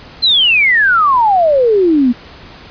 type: exponential sweep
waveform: sine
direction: down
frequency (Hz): 4192 to 233.1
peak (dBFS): -7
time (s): 0.22-2.13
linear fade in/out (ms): 20
effects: pink hiss -36 dBFS RMS until 2.7 s + resampled to 11025 Hz